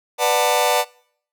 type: chord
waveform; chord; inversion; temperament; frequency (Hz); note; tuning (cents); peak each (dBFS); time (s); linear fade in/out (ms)
sawtooth; B minor seventh; none; just; 493.9 / 592.7 / 740.8 / 889; B4 / D5 / F#5 / A5; 0 / +16 / +2 / +18; -17; 0.18-0.85; 50
effects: noise-tail reverb RT60 0.6 s tail -23 dB re dry